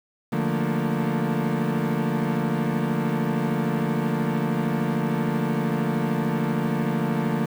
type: chord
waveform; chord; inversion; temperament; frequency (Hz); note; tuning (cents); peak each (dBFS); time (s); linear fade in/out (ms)
35% pulse; Bb major seventh; first; equal; 146.83 / 174.61 / 220 / 233.1; D3 / F3 / A3 / Bb3; 0 / 0 / 0 / 0; -26; 0.32-7.46; 10
effects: low-pass 2000 Hz 12 dB/octave + 7-bit